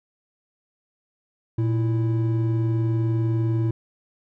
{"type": "tone pair together", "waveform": "triangle", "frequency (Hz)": [116.53, 329.6], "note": ["A#2", "E4"], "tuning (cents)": [0, 0], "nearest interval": "octave + tritone", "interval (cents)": 1800, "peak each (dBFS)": [-18, -26], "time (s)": [1.58, 3.71], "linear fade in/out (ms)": 5, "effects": []}